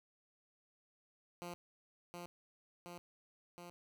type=tone with echo; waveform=10% pulse; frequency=174.61 Hz; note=F3; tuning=in tune; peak=-36 dBFS; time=1.42-1.54 s; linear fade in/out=0 ms; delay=720 ms; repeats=3; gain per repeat=-2 dB; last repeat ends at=3.7 s; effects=none